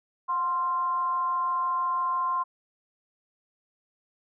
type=tone with frequency modulation; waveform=sine; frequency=1049 Hz; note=C6; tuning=4 cents sharp; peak=-24 dBFS; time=0.28-2.44 s; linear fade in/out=20 ms; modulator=324 Hz; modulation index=0.29; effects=none